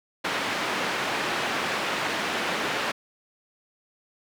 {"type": "band-pass noise", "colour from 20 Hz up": "white", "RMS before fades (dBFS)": -28, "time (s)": [0.24, 2.92], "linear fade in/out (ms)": 10, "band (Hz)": [180, 2300], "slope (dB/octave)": 12, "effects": []}